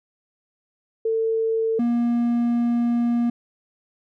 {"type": "tone pair in turn", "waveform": ["sine", "triangle"], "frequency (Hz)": [448, 237.3], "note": ["A4", "A#3"], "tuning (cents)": [31, 31], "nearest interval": "major seventh", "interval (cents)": 1100, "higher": "first", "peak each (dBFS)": [-19, -16], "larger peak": "second", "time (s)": [[1.05, 1.79], [1.79, 3.3]], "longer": "second", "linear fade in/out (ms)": 5, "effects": []}